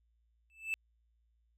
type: tone with exponential growth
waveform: triangle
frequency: 2637 Hz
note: E7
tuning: in tune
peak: -27 dBFS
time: 0.5-0.74 s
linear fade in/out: 0 ms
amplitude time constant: 51 ms
effects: tanh soft clip ceiling -23 dBFS + added 57 Hz sine -70 dBFS peak until 1.57 s